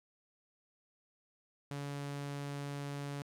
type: tone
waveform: sawtooth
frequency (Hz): 142.3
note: C#3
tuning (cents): +46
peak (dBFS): -35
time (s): 1.71-3.22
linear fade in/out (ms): 0
effects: low-pass 11000 Hz 12 dB/octave + 12-bit